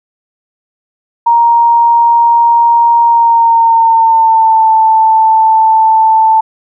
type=tone with pitch glide; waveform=sine; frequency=936 to 883.5 Hz; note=A#5 to A5; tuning=+7 to +7 cents; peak=-4 dBFS; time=1.26-6.41 s; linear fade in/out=10 ms; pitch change=-100 cents; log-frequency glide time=3.04-4.71 s; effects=none